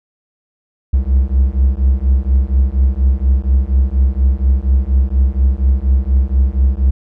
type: beating tone pair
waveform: triangle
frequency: 63.9 / 68.1 Hz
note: C2 / C#2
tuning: -40 / -30 cents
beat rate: 4.2 Hz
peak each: -11 dBFS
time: 0.93-6.91 s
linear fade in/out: 10 ms
effects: none